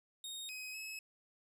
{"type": "tone with pitch steps", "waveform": "sawtooth", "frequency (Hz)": [3718, 2525, 2577], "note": ["A#7", "D#7", "E7"], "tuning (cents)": [-5, 25, -40], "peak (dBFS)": -40, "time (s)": [0.24, 0.99], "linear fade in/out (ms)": 2, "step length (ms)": 250, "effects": ["resampled to 32000 Hz", "12-bit"]}